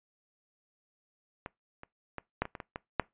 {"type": "clicks", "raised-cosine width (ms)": 0.5, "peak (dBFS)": [-23, -30, -22, -13, -24, -25, -24, -21, -10], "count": 9, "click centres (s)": [1.461, 1.834, 2.183, 2.42, 2.454, 2.552, 2.602, 2.759, 2.997], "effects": ["noise-tail reverb RT60 0.2 s tail -23 dB re dry", "resampled to 8000 Hz"]}